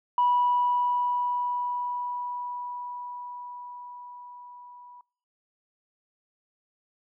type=tone with level ramp; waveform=sine; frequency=979 Hz; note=B5; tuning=15 cents flat; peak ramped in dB=-18 to -46 dBFS; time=0.18-5.01 s; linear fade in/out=2 ms; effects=noise-tail reverb RT60 0.6 s tail -26 dB re dry + tanh soft clip ceiling -15 dBFS